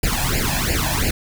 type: noise with flanger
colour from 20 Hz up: pink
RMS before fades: -20 dBFS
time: 0.03-1.11 s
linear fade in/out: 5 ms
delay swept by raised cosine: 0.41 to 1.23 ms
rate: 2.9 Hz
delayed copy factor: +1
effects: none